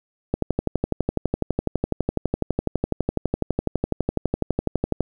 click train, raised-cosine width 2 ms, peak -7 dBFS, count 57, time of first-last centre 0.34-5.007 s, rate 12 Hz, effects 8-bit

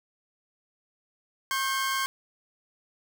sawtooth tone pair together, 1080.7 / 1568 Hz, C#6 / G6, -44 / 0 cents, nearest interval tritone, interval 644 cents, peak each -24 / -27 dBFS, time 1.51-2.06 s, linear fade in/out 0 ms, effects none

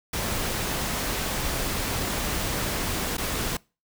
pink noise with dropouts, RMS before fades -28 dBFS, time 0.13-3.57 s, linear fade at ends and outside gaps 5 ms, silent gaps 3.17-3.18 s, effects noise-tail reverb RT60 0.3 s tail -24 dB re dry

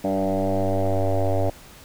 sine tone with frequency modulation, 290.5 Hz, D4, 19 cents flat, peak -18 dBFS, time 0.04-1.5 s, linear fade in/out 5 ms, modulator 96.9 Hz, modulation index 4.4, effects tanh soft clip ceiling -14 dBFS + pink hiss -46 dBFS RMS until 1.84 s

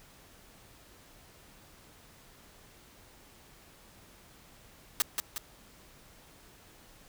white noise with echo, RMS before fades -26 dBFS, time 5-5.02 s, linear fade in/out 0 ms, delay 180 ms, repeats 2, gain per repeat -5 dB, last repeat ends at 5.38 s, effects pink hiss -57 dBFS RMS until 7.08 s

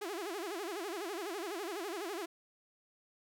sawtooth tone with vibrato, 372.1 Hz, F#4, 10 cents sharp, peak -34 dBFS, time 0.01-2.26 s, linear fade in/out 10 ms, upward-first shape sine, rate 12 Hz, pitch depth 230 cents each way, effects none

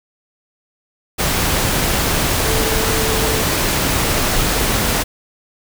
sine tone in noise, 441.8 Hz, A4, 7 cents sharp, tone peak -22 dBFS, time 2.44-3.44 s, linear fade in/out 20 ms, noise pink, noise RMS -17 dBFS, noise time 1.18-5.04 s, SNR -8 dB, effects none

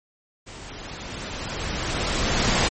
pink noise with level ramp, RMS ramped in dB -40 to -19 dBFS, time 0.46-2.69 s, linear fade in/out 20 ms, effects MP3 32 kbps

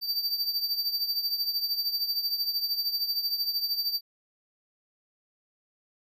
square tone with tremolo, 4643 Hz, D8, 21 cents flat, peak -24 dBFS, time 0.01-4.01 s, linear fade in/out 50 ms, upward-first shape triangle, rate 13 Hz, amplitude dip 75%, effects none

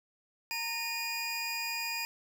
25% pulse tone pair together, 922 / 2454 Hz, A#5 / D#7, -19 / -25 cents, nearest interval octave + perfect fourth, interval 1694 cents, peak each -36 / -30 dBFS, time 0.51-2.05 s, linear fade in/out 0 ms, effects none

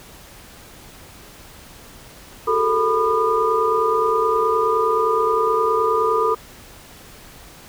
sine tone cluster, 373.4 / 417.3 / 446.9 / 990 / 1214 Hz, F#4 / G#4 / A4 / B5 / D#6, +16 / +8 / +27 / +4 / -43 cents, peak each -28 / -28 / -19 / -23 / -20 dBFS, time 2.47-6.35 s, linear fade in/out 10 ms, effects pink hiss -43 dBFS RMS until 7.68 s

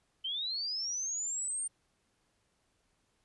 sine linear sweep, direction up, 3033 to 8870 Hz, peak -33 dBFS, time 0.24-1.68 s, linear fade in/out 10 ms, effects pink hiss -75 dBFS RMS until 3.24 s + resampled to 24000 Hz

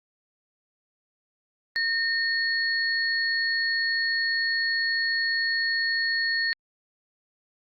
sine tone pair together, 1831 / 4355 Hz, A#6 / C#8, -32 / -31 cents, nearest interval octave + minor third, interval 1501 cents, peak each -24 / -28 dBFS, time 1.76-6.53 s, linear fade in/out 0 ms, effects Opus 48 kbps

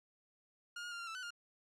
sawtooth tone with pitch steps, 1418 / 1432 / 1396 / 1385 / 1324 / 1500 / 1411 Hz, F6 / F6 / F6 / F6 / E6 / F#6 / F6, +26 / +43 / -1 / -15 / +7 / +23 / +17 cents, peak -39 dBFS, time 0.76-1.306 s, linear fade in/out 5 ms, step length 78 ms, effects low-pass 7000 Hz 12 dB/octave

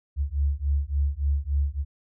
sine beating tone pair, 69.3 / 72.8 Hz, C#2 / D2, 0 / -15 cents, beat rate 3.5 Hz, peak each -25 / -25 dBFS, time 0.16-1.85 s, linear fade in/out 50 ms, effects none

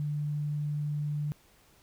sine tone, 148 Hz, D3, 14 cents sharp, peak -29 dBFS, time 0-1.32 s, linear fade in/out 0 ms, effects pink hiss -62 dBFS RMS until 1.82 s

